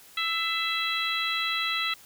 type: harmonic tone with a mistuned harmonic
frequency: 660 Hz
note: E5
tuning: 2 cents sharp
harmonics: 2 / 3 / 4 / 5 / 6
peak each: -32 / -32 / -32 / -32 / -32 dBFS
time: 0.17-1.94 s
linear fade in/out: 5 ms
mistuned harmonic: 3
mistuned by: +28 cents
effects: white hiss -52 dBFS RMS until 2.05 s